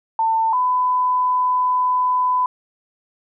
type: tone pair in turn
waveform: sine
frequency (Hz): 896 / 1002.5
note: A5 / B5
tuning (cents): +31 / +26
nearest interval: major second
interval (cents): 195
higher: second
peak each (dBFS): -15 / -15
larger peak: neither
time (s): 0.19-0.53 / 0.53-2.46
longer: second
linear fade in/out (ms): 2
effects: none